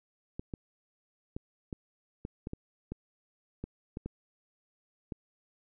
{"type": "clicks", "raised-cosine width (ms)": 3, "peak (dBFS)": -24, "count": 12, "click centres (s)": [0.395, 0.538, 1.365, 1.728, 2.251, 2.471, 2.534, 2.92, 3.64, 3.971, 4.06, 5.122], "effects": []}